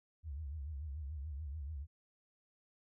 sine tone with vibrato, 73.4 Hz, D2, in tune, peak -40 dBFS, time 0.23-1.87 s, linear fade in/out 50 ms, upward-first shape triangle, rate 6.9 Hz, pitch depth 200 cents each way, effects none

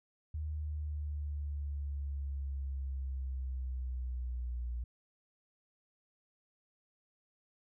sine linear sweep, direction down, 76.9 to 59.5 Hz, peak -35 dBFS, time 0.34-4.84 s, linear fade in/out 5 ms, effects none

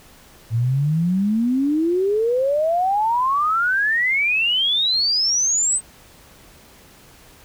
sine exponential sweep, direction up, 110 to 8372 Hz, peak -16 dBFS, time 0.5-5.81 s, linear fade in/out 50 ms, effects pink hiss -48 dBFS RMS until 7.44 s

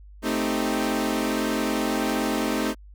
sawtooth chord, A half-diminished seventh, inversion none, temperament equal, 220 / 261.6 / 311.1 / 392 Hz, A3 / C4 / Eb4 / G4, 0 / 0 / 0 / 0 cents, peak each -24 / -24 / -24 / -28 dBFS, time 0.22-2.75 s, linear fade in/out 50 ms, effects added 50 Hz sine -43 dBFS peak until 2.94 s

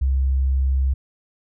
sine tone, 66.5 Hz, C2, 29 cents sharp, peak -16 dBFS, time 0.01-0.94 s, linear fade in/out 10 ms, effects none

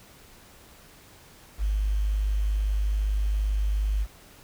sine tone with quantisation, 51.2 Hz, G#1, 24 cents flat, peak -22 dBFS, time 1.58-4.07 s, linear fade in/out 50 ms, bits 8, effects pink hiss -52 dBFS RMS until 4.43 s

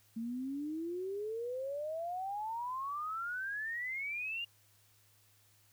sine exponential sweep, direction up, 222.3 to 2847 Hz, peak -36 dBFS, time 0.16-4.45 s, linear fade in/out 10 ms, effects added 103 Hz sine -70 dBFS peak until 5.72 s + white hiss -68 dBFS RMS until 5.72 s

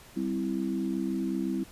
sine chord, C major, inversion second, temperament equal, 196 / 261.6 / 329.6 Hz, G3 / C4 / E4, 0 / 0 / 0 cents, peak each -32 dBFS, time 0.16-1.64 s, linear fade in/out 10 ms, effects pink hiss -52 dBFS RMS until 1.71 s + resampled to 32000 Hz

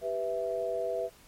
sine chord, E minor, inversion first, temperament equal, 392 / 493.9 / 659.3 Hz, G4 / B4 / E5, 0 / 0 / 0 cents, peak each -37 / -33 / -32 dBFS, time 0.01-1.1 s, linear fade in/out 50 ms, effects pink hiss -57 dBFS RMS until 1.27 s + MP3 64 kbps

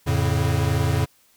square chord, F augmented, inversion none, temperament equal with one note detuned, 87.31 / 110 / 140.69 Hz, F2 / A2 / C#3, 0 / 0 / +26 cents, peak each -24 dBFS, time 0.06-1.06 s, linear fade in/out 20 ms, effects white hiss -59 dBFS RMS until 1.36 s

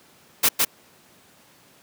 white noise with echo, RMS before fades -17 dBFS, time 0.43-0.49 s, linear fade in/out 10 ms, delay 160 ms, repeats 1, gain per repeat -2 dB, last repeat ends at 0.65 s, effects pink hiss -54 dBFS RMS until 1.82 s + high-pass 150 Hz 12 dB/octave

